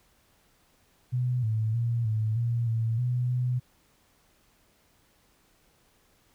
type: tone with pitch steps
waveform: sine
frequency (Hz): 124.7 / 109.9 / 117.4 / 109.2 / 117.8 / 113.4 / 123.7 / 124.8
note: B2 / A2 / A#2 / A2 / A#2 / A#2 / B2 / B2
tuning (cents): +17 / -2 / +13 / -13 / +19 / -47 / +3 / +19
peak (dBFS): -24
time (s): 1.12-3.6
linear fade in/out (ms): 20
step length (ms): 310
effects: pink hiss -65 dBFS RMS until 6.34 s